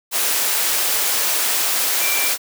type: tone in noise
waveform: sine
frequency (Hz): 2349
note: D7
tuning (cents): 0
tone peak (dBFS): -23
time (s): 1.99-2.32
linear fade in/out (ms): 50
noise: white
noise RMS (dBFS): -19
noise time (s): 0.11-2.38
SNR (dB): -7
effects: high-pass 400 Hz 12 dB/octave